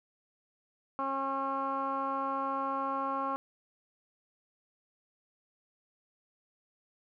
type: tone with low-pass filter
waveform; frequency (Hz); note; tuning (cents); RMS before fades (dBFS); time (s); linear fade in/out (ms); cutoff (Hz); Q
15% pulse; 271.4; C#4; -36; -33; 0.99-3.36; 0; 1200; 6.4
effects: none